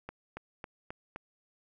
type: accelerating click train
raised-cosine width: 0.5 ms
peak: -25 dBFS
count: 5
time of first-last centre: 0.09-1.161 s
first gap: 280 ms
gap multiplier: 0.97
effects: none